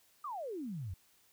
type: exponential sweep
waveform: sine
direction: down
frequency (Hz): 1257 to 82.41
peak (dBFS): -38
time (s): 0.24-0.94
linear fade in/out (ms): 5
effects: white hiss -68 dBFS RMS until 1.32 s